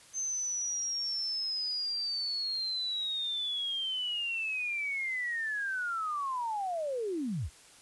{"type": "linear sweep", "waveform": "sine", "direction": "down", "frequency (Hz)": [6272, 46.66], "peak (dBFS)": -31, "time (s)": [0.13, 7.5], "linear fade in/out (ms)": 50, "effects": ["white hiss -56 dBFS RMS until 7.81 s", "resampled to 24000 Hz"]}